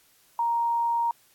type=tone; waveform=sine; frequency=935 Hz; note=A#5; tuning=5 cents sharp; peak=-22 dBFS; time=0.39-1.11 s; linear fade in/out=2 ms; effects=white hiss -61 dBFS RMS until 1.34 s + AAC 64 kbps